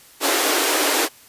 pink high-pass noise, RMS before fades -19 dBFS, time 0.2-1.09 s, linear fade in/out 50 ms, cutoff 280 Hz, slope 96 dB/octave, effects white hiss -48 dBFS RMS until 1.28 s + resampled to 32000 Hz

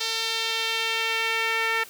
sawtooth tone with band-pass filter sweep, 451 Hz, A4, 43 cents sharp, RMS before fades -26 dBFS, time 0-1.84 s, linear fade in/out 10 ms, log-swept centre 4300 to 2000 Hz, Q 1.9, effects white hiss -46 dBFS RMS until 1.89 s + high-pass 150 Hz 12 dB/octave

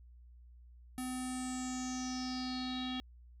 square tone with low-pass filter sweep, 254.8 Hz, C4, 46 cents flat, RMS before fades -39 dBFS, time 0.98-3 s, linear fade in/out 0 ms, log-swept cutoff 11000 to 3400 Hz, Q 7.6, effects added 60 Hz sine -54 dBFS peak until 3.4 s

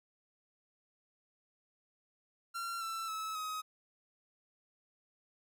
45% pulse tone with pitch steps, 1370 / 1334.1 / 1299.1 / 1265 Hz, F6 / E6 / E6 / D#6, -34 / +20 / -26 / +28 cents, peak -37 dBFS, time 2.54-3.62 s, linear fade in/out 20 ms, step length 270 ms, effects none

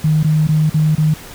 sine tone with dropouts, 154.7 Hz, D#3, 10 cents flat, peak -10 dBFS, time 0.04-1.14 s, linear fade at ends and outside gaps 5 ms, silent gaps 0.231-0.244 / 0.472-0.488 / 0.697-0.742 / 0.952-0.98 s, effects pink hiss -35 dBFS RMS until 1.34 s

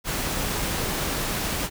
pink noise, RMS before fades -27 dBFS, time 0.04-1.7 s, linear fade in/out 50 ms, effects none

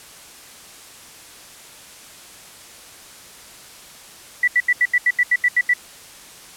sine tone bursts, 1964 Hz, B6, 10 cents flat, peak -12 dBFS, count 11, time 4.43-5.737 s, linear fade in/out 5 ms, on 47 ms, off 79 ms, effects white hiss -42 dBFS RMS until 6.56 s + low-pass 11000 Hz 12 dB/octave

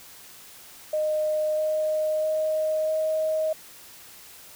sine tone with pitch steps, 615 / 619.3 / 623.6 / 627.9 Hz, D#5 / D#5 / D#5 / D#5, -20 / -8 / +4 / +16 cents, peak -22 dBFS, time 0.93-3.53 s, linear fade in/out 5 ms, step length 650 ms, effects white hiss -47 dBFS RMS until 4.55 s

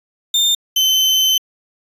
35% pulse tone pair in turn, 3613 / 3065 Hz, A7 / G7, +45 / -40 cents, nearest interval minor third, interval 285 cents, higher first, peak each -10 dBFS, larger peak neither, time 0.34-0.55 / 0.76-1.38 s, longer second, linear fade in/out 5 ms, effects resampled to 32000 Hz

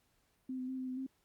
sine tone with pitch steps, 259 / 254.9 / 261.2 / 258 / 255.4 / 264.8 Hz, C4 / C4 / C4 / C4 / C4 / C4, -17 / -45 / -3 / -24 / -42 / +21 cents, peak -37 dBFS, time 0.49-1.066 s, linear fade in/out 5 ms, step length 96 ms, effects pink hiss -75 dBFS RMS until 1.24 s + Opus 48 kbps

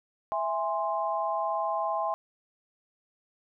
sine chord, E augmented, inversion none, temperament equal with one note detuned, 659.3 / 823.9 / 1046.5 Hz, E5 / G#5 / B#5, 0 / -14 / 0 cents, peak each -31 dBFS, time 0.32-2.14 s, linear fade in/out 0 ms, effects none

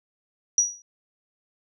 sine tone with exponential decay, 5800 Hz, F#8, 35 cents flat, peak -13 dBFS, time 0.58-0.82 s, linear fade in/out 2 ms, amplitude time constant 52 ms, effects none

